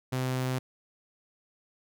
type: tone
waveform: sawtooth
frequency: 128.8 Hz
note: C3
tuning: 27 cents flat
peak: -24 dBFS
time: 0.12-0.59 s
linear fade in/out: 10 ms
effects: none